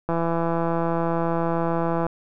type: click train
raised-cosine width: 1 ms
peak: -11 dBFS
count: 331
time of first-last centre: 0.09-2.066 s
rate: 167 Hz
effects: none